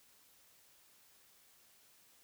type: silence
effects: white hiss -66 dBFS RMS until 2.23 s